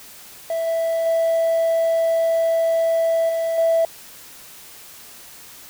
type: tone with level steps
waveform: triangle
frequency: 659.3 Hz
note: E5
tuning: in tune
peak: -18 / -16 / -13 / -17 / -11 dBFS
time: 0.5-3.85 s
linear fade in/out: 2 ms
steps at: 0.67 / 1.06 / 3.29 / 3.58 s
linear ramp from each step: 2 ms
effects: tanh soft clip ceiling -11 dBFS + white hiss -42 dBFS RMS until 5.69 s